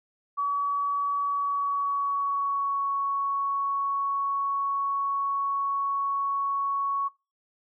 sine tone with pitch glide, 1137 to 1111.7 Hz, C#6 to C#6, +44 to +5 cents, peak -24 dBFS, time 0.37-7.09 s, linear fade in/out 20 ms, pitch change -39 cents, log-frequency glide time 1.2-2.91 s, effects noise-tail reverb RT60 0.3 s tail -24 dB re dry

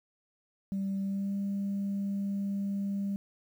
sine tone with pitch glide, 195.1 to 198.85 Hz, G3 to G3, -8 to +25 cents, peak -28 dBFS, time 0.72-3.16 s, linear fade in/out 0 ms, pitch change +33 cents, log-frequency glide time 1.01-1.34 s, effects tanh soft clip ceiling -27 dBFS + 10-bit

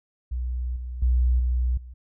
sine tone with level steps, 61.74 Hz, B1, in tune, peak -25 / -30 / -17 / -20 / -38 dBFS, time 0.31-1.94 s, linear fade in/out 10 ms, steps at 0.76 / 1.02 / 1.39 / 1.77 s, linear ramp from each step 5 ms, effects none

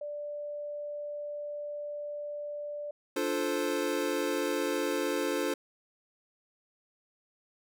sine tone, 587.3 Hz, D5, in tune, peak -35 dBFS, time 0.01-2.91 s, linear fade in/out 5 ms
square chord, D minor seventh, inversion none, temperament equal, 293.7 / 349.2 / 440 / 523.3 Hz, D4 / F4 / A4 / C5, 0 / 0 / 0 / 0 cents, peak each -35 dBFS, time 3.16-5.54 s, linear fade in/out 5 ms
effects none

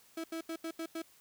35% pulse tone bursts at uneven times, 326.6 Hz, E4, 16 cents flat, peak -35 dBFS, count 6, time 0.17-0.24 / 0.32-0.41 / 0.49-0.56 / 0.64-0.71 / 0.79-0.86 / 0.95-1.02 s, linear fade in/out 5 ms, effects white hiss -63 dBFS RMS until 1.2 s

